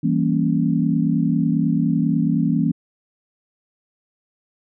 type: chord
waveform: sine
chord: E diminished seventh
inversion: none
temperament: equal with one note detuned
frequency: 164.81 / 194.76 / 233.1 / 277.2 Hz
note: E3 / G3 / Bb3 / Db4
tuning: 0 / -11 / 0 / 0 cents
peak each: -20 / -24 / -21 / -22 dBFS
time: 0.03-2.72 s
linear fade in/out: 10 ms
effects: none